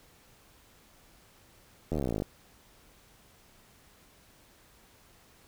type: slowing click train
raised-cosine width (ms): 2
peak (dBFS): -18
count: 20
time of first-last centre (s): 1.92-2.221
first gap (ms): 12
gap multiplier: 1.03
effects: pink hiss -60 dBFS RMS until 5.47 s